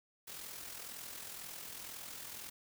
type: noise with amplitude modulation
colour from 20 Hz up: white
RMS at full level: -45 dBFS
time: 0.27-2.5 s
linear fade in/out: 10 ms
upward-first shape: sine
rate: 42 Hz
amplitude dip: 50%
effects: none